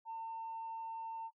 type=tone; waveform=sine; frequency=903 Hz; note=A5; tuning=45 cents sharp; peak=-39 dBFS; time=0.05-1.31 s; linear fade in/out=50 ms; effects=noise-tail reverb RT60 0.1 s tail -21 dB re dry + tanh soft clip ceiling -37 dBFS